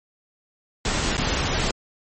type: noise with dropouts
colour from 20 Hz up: pink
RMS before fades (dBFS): -23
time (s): 0.85-1.71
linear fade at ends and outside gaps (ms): 2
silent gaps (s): 1.17-1.178
effects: MP3 32 kbps